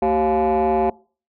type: tone with frequency modulation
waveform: sine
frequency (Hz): 542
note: C#5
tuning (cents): -39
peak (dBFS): -13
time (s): 0.02-0.9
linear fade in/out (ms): 5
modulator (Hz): 158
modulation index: 1.9
effects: noise-tail reverb RT60 0.4 s tail -25 dB re dry + tanh soft clip ceiling -14 dBFS